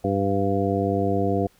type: harmonic tone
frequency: 98.7 Hz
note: G2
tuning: 12 cents sharp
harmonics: 1 / 2 / 3 / 4 / 5 / 7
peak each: -27 / -27 / -27 / -27 / -27 / -27 dBFS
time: 0.04-1.47 s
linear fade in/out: 5 ms
effects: pink hiss -59 dBFS RMS until 1.59 s